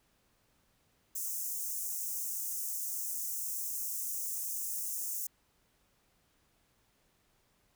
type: high-pass noise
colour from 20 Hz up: white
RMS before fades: -37 dBFS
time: 1.15-5.27 s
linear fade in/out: 5 ms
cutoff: 6000 Hz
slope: 48 dB/octave
effects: pink hiss -72 dBFS RMS until 7.75 s